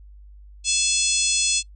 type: harmonic tone with a mistuned harmonic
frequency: 850 Hz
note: G#5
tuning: 40 cents sharp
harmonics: 3 / 4 / 5 / 6 / 7 / 8 / 9 / 10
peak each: -27 / -27 / -27 / -27 / -27 / -27 / -27 / -27 dBFS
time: 0.64-1.63 s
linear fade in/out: 50 ms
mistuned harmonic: 3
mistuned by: +56 cents
effects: noise-tail reverb RT60 0.1 s tail -23 dB re dry + added 50 Hz sine -42 dBFS peak until 1.75 s